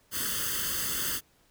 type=noise with comb filter; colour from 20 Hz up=white; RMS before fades=-31 dBFS; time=0.11-1.21 s; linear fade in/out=50 ms; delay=0.63 ms; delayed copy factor=+1; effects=pink hiss -65 dBFS RMS until 1.5 s